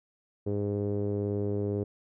sawtooth tone with low-pass filter, 102 Hz, G#2, 31 cents flat, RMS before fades -30 dBFS, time 0.46-1.84 s, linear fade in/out 10 ms, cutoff 430 Hz, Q 4.2, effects none

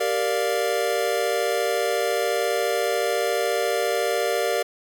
square chord, G minor seventh, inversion none, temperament equal, 392 / 466.2 / 587.3 / 698.5 Hz, G4 / Bb4 / D5 / F5, 0 / 0 / 0 / 0 cents, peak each -29 / -26 / -27 / -29 dBFS, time 0-4.63 s, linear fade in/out 10 ms, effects none

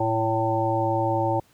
harmonic tone with a mistuned harmonic, 112.1 Hz, A2, 33 cents sharp, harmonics 1 / 3 / 5 / 7 / 8, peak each -27 / -27 / -27 / -27 / -27 dBFS, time 0-1.4 s, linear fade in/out 5 ms, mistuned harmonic 7, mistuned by -19 cents, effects pink hiss -60 dBFS RMS until 1.53 s + high-pass 60 Hz 12 dB/octave

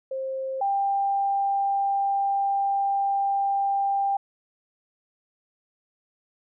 sine tone pair in turn, 530 / 792.9 Hz, C5 / G5, +22 / +20 cents, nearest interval perfect fifth, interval 698 cents, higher second, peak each -27 / -21 dBFS, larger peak second, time 0.11-0.61 / 0.61-4.17 s, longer second, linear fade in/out 5 ms, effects none

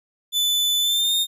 40% pulse tone with pitch glide, 3500 to 3663 Hz, A7 to A#7, -10 to -31 cents, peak -17 dBFS, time 0.32-1.27 s, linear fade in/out 50 ms, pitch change +79 cents, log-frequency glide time 0.81-1.15 s, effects none

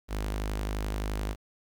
sawtooth tone with notch filter, 51.6 Hz, G#1, 10 cents flat, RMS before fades -32 dBFS, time 0.08-1.36 s, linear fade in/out 50 ms, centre 130 Hz, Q 1.5, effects 10-bit

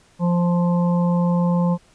harmonic tone, 174.61 Hz, F3, in tune, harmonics 1 / 3 / 5 / 6, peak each -16 / -26 / -30 / -32 dBFS, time 0.19-1.78 s, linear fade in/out 50 ms, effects pink hiss -55 dBFS RMS until 1.94 s + resampled to 22050 Hz

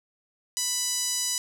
5% pulse tone with band-pass filter, 990 Hz, B5, 4 cents sharp, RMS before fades -28 dBFS, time 0.57-1.38 s, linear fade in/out 0 ms, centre 6500 Hz, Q 1.3, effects none

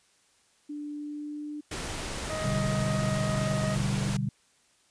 sine tone with pitch glide, 294.6 to 297.5 Hz, D4 to D4, +6 to +22 cents, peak -34 dBFS, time 0.69-1.61 s, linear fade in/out 10 ms, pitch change +16 cents, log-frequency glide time 0.94-1.49 s
pink noise, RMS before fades -35 dBFS, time 1.71-4.17 s, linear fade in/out 5 ms
harmonic tone, 627 Hz, D#5, 13 cents sharp, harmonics 1 / 2 / 3, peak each -33 / -39 / -43 dBFS, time 2.29-3.76 s, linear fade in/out 20 ms
sine chord, G major, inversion first, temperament equal, 123.47 / 146.83 / 196 Hz, B2 / D3 / G3, 0 / 0 / 0 cents, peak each -31 dBFS, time 2.44-4.29 s, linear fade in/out 5 ms
effects white hiss -65 dBFS RMS until 4.9 s + resampled to 22050 Hz

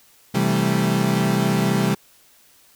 35% pulse chord, A minor seventh, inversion first, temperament equal, 130.81 / 164.81 / 196 / 220 Hz, C3 / E3 / G3 / A3, 0 / 0 / 0 / 0 cents, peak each -22 / -22 / -19 / -24 dBFS, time 0.34-1.95 s, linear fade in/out 10 ms, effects white hiss -54 dBFS RMS until 2.75 s

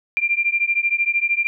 sine beating tone pair, 2374 / 2387 Hz, D7 / D7, +18 / +28 cents, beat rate 13 Hz, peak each -20 dBFS, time 0.17-1.47 s, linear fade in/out 0 ms, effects none

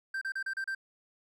triangle tone bursts, 1568 Hz, G6, in tune, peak -30 dBFS, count 6, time 0.14-0.749 s, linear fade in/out 5 ms, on 74 ms, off 33 ms, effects none

